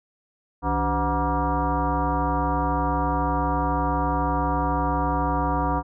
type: tone with frequency modulation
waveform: sine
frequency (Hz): 508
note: B4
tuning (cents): +49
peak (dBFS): -20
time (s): 0.62-5.83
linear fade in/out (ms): 50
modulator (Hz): 222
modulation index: 2.9
effects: none